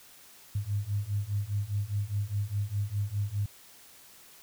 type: beating tone pair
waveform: sine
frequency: 99.7 / 104.6 Hz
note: G2 / G#2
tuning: +30 / +13 cents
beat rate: 4.9 Hz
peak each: -32 / -31 dBFS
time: 0.55-3.46 s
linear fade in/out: 5 ms
effects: white hiss -54 dBFS RMS until 4.42 s